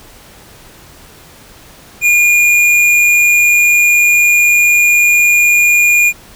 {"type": "tone with hard clipping", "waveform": "triangle", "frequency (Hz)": 2426, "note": "D#7", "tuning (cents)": -44, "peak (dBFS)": -8, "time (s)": [2.01, 6.13], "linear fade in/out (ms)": 50, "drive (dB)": 14, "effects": ["pink hiss -39 dBFS RMS until 6.35 s"]}